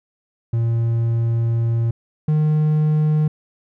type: tone pair in turn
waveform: triangle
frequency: 115.7 / 153.14 Hz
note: A#2 / D#3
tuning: -13 / -27 cents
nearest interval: perfect fourth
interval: 486 cents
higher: second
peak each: -14 / -12 dBFS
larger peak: second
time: 0.53-1.91 / 2.28-3.28 s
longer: first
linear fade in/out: 5 ms
effects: none